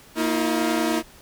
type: chord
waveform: sawtooth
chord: Bb suspended fourth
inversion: none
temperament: equal with one note detuned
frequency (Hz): 233.1 / 319 / 349.2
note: Bb3 / Eb4 / F4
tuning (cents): 0 / +43 / 0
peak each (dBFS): -22 / -19 / -24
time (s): 0.15-1.03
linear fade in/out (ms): 50
effects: pink hiss -49 dBFS RMS until 1.21 s